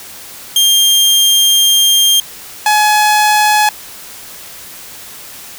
sawtooth tone pair in turn, 3200 / 845.7 Hz, G7 / G#5, +35 / +31 cents, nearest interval octave + major seventh, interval 2304 cents, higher first, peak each -4 dBFS, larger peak neither, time 0.56-2.2 / 2.66-3.69 s, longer first, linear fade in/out 2 ms, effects white hiss -32 dBFS RMS until 5.58 s

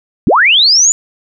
sine linear sweep, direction up, 123.47 to 7080 Hz, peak -5 dBFS, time 0.27-0.92 s, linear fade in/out 0 ms, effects none

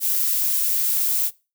violet noise, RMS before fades -21 dBFS, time 0-1.31 s, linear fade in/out 50 ms, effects noise-tail reverb RT60 0.3 s tail -22 dB re dry

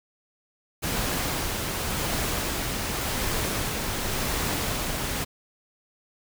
pink noise with tremolo, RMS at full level -27 dBFS, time 0.82-5.25 s, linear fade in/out 20 ms, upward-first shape sine, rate 0.9 Hz, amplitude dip 25%, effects none

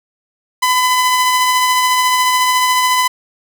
sawtooth tone with tremolo, 1007 Hz, B5, 33 cents sharp, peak -6 dBFS, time 0.62-3.08 s, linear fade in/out 10 ms, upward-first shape triangle, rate 14 Hz, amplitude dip 30%, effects none

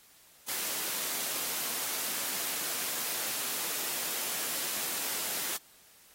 white high-pass noise, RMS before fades -34 dBFS, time 0.48-5.57 s, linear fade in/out 5 ms, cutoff 200 Hz, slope 12 dB/octave, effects white hiss -59 dBFS RMS until 6.14 s + AAC 48 kbps

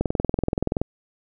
click train, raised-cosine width 2 ms, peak -8 dBFS, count 18, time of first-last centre 0.01-0.816 s, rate 21.1 Hz, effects none

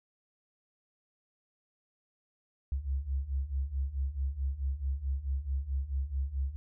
sine beating tone pair, 65.41 / 70.01 Hz, C2 / C#2, 0 / +18 cents, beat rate 4.6 Hz, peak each -35 / -32 dBFS, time 2.72-6.56 s, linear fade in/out 0 ms, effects none

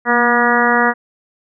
harmonic tone with a mistuned harmonic, 240.2 Hz, B3, 48 cents flat, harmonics 1 / 2 / 3 / 4 / 5 / 6 / 7 / 8, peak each -19 / -19 / -19 / -19 / -19 / -19 / -19 / -19 dBFS, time 0.05-0.94 s, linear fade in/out 50 ms, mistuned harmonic 1, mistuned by -31 cents, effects none

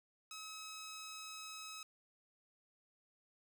10% pulse tone, 1282 Hz, E6, 49 cents flat, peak -39 dBFS, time 0.31-1.83 s, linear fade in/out 2 ms, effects none

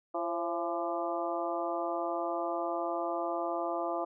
harmonic tone with a mistuned harmonic, 170 Hz, F3, 46 cents flat, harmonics 2 / 3 / 4 / 5 / 6 / 7, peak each -37 / -39 / -34 / -40 / -41 / -40 dBFS, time 0.14-4.05 s, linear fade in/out 10 ms, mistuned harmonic 3, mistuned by +71 cents, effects none

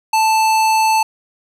square tone, 880 Hz, A5, in tune, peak -12 dBFS, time 0.13-1.03 s, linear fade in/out 5 ms, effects low-pass 12000 Hz 12 dB/octave + 8-bit

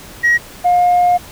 sine tone pair in turn, 1900 / 711.7 Hz, A#6 / F5, +33 / +33 cents, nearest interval octave + perfect fourth, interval 1700 cents, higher first, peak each -7 dBFS, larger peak neither, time 0.23-0.38 / 0.64-1.18 s, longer second, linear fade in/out 20 ms, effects tanh soft clip ceiling -6 dBFS + pink hiss -36 dBFS RMS until 1.31 s

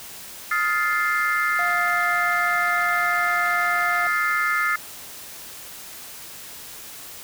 sine chord, F dominant seventh, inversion third, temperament just, 1257.2 / 1396.9 / 1746.1 / 2095 Hz, Eb6 / F6 / A6 / C7, +18 / 0 / -14 / +2 cents, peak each -24 dBFS, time 0.51-4.76 s, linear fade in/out 5 ms
triangle tone, 705 Hz, F5, 16 cents sharp, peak -24 dBFS, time 1.59-4.07 s, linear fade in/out 0 ms
effects tanh soft clip ceiling -12 dBFS + white hiss -39 dBFS RMS until 7.23 s

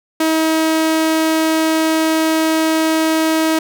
sawtooth tone, 319 Hz, D#4, 43 cents sharp, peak -9 dBFS, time 0.2-3.59 s, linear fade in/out 5 ms, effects none

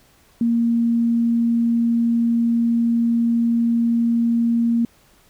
sine tone, 233.1 Hz, A#3, in tune, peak -15 dBFS, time 0.41-4.85 s, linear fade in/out 2 ms, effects pink hiss -55 dBFS RMS until 5.29 s

